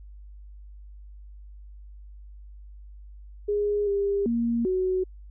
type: tone with pitch steps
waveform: sine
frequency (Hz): 412.7 / 400.7 / 233.9 / 371.8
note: G#4 / G4 / A#3 / F#4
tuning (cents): -11 / +38 / +6 / +8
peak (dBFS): -22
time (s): 3.48-5.04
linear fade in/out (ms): 10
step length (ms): 390
effects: added 50 Hz sine -42 dBFS peak until 5.3 s